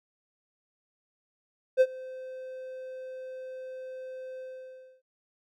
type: tone with ADSR envelope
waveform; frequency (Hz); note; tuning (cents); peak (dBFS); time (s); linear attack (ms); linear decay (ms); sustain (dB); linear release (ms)
triangle; 517; C5; -21; -13; 1.77-5.02; 38; 51; -23; 620
effects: none